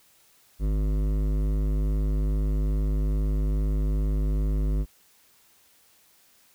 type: tone with hard clipping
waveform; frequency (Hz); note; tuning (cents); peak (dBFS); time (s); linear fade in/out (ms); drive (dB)
sine; 51.2; G#1; -24; -24; 0.59-4.86; 50; 14
effects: white hiss -60 dBFS RMS until 6.54 s